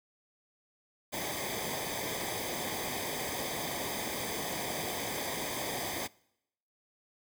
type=noise with comb filter; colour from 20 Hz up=pink; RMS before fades=-36 dBFS; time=1.12-6.08 s; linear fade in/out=20 ms; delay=0.72 ms; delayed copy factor=-0.75; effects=noise-tail reverb RT60 0.8 s tail -24 dB re dry + high-pass 60 Hz 12 dB/octave